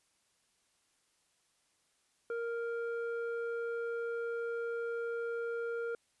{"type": "tone with low-pass filter", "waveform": "square", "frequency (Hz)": 466.2, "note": "A#4", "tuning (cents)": 0, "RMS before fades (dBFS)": -37, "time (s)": [2.3, 5.95], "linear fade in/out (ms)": 2, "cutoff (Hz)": 1100, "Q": 5.6, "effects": ["white hiss -74 dBFS RMS until 6.2 s", "resampled to 24000 Hz"]}